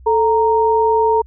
sine tone pair together, 440 / 929.4 Hz, A4 / A#5, 0 / -5 cents, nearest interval octave + minor second, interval 1295 cents, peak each -14 dBFS, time 0.06-1.22 s, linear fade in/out 10 ms, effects added 63 Hz sine -38 dBFS peak until 1.26 s

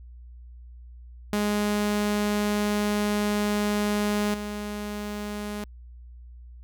sawtooth tone with level steps, 207.7 Hz, G#3, in tune, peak -19 / -27 dBFS, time 1.33-5.64 s, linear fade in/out 0 ms, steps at 4.34 s, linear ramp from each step 2 ms, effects added 60 Hz sine -42 dBFS peak until 6.63 s

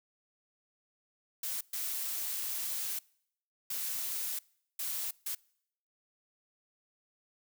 blue noise bursts at uneven times, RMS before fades -36 dBFS, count 5, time 1.43-1.61 / 1.73-2.99 / 3.7-4.39 / 4.79-5.11 / 5.26-5.35 s, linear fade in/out 5 ms, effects noise-tail reverb RT60 0.7 s tail -25 dB re dry

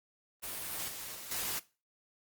white noise with level steps, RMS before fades -40 / -38 / -43 / -46 / -36 dBFS, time 0.42-1.6 s, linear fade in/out 20 ms, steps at 0.71 / 0.88 / 1.15 / 1.31 s, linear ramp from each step 5 ms, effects noise-tail reverb RT60 0.3 s tail -18 dB re dry + Opus 32 kbps

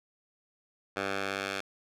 10% pulse tone with band-pass filter sweep, 98 Hz, G2, in tune, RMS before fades -34 dBFS, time 0.96-1.61 s, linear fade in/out 10 ms, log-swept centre 1400 to 2600 Hz, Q 0.7, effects none

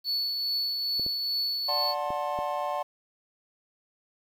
triangle tone with tremolo, 4435 Hz, C#8, in tune, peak -24 dBFS, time 0.04-1.95 s, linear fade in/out 50 ms, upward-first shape triangle, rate 2.4 Hz, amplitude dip 35%
clicks, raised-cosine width 2 ms, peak -26 dBFS, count 4, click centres 0.996 / 1.064 / 2.105 / 2.389 s
triangle chord, D dominant seventh, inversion none, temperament just, 587.3 / 734.2 / 881 / 1057.2 Hz, D5 / F#5 / A5 / C6, 0 / -14 / +2 / +18 cents, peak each -31 / -31 / -33 / -32 dBFS, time 1.68-2.83 s, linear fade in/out 10 ms
effects 9-bit

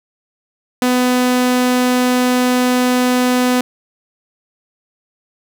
sawtooth tone, 250 Hz, B3, 21 cents sharp, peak -8 dBFS, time 0.82-3.61 s, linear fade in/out 2 ms, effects none

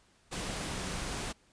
sine tone in noise, 185 Hz, F#3, in tune, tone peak -45 dBFS, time 0.31-0.98 s, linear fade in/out 20 ms, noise pink, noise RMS -37 dBFS, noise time 0.31-1.33 s, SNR -11 dB, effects pink hiss -66 dBFS RMS until 1.52 s + resampled to 22050 Hz

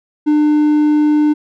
triangle tone, 300 Hz, D4, 37 cents sharp, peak -7 dBFS, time 0.26-1.34 s, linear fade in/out 20 ms, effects none

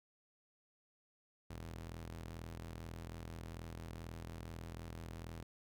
sawtooth ring-modulated tone, 82.41 Hz, E2, in tune, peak -39 dBFS, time 1.5-5.43 s, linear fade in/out 5 ms, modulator 22.1 Hz, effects none

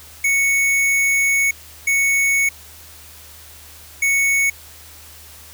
square tone bursts at uneven times, 2217 Hz, C#7, in tune, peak -15 dBFS, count 3, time 0.24-1.51 / 1.87-2.49 / 4.02-4.5 s, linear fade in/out 5 ms, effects added 77 Hz sine -46 dBFS peak until 5.53 s + white hiss -42 dBFS RMS until 5.53 s

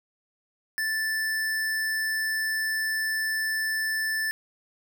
square tone, 1760 Hz, A6, in tune, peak -26 dBFS, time 0.78-4.31 s, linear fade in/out 0 ms, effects none

